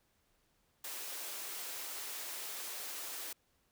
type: high-pass noise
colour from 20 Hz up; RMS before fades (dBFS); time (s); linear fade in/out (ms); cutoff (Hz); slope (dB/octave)
white; -43; 0.84-3.33; 5; 310; 24
effects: pink hiss -75 dBFS RMS until 3.71 s